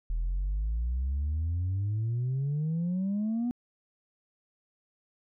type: exponential sweep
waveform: sine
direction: up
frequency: 39.52 to 246.9 Hz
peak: -25 dBFS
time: 0.1-3.51 s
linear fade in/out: 0 ms
effects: tanh soft clip ceiling -25 dBFS